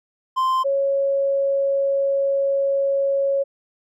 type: tone pair in turn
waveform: triangle / sine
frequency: 1042 / 552 Hz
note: C6 / C#5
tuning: -7 / -7 cents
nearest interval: major seventh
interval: 1100 cents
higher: first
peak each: -15 / -17 dBFS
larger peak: first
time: 0.36-0.64 / 0.64-3.44 s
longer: second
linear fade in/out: 20 ms
effects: none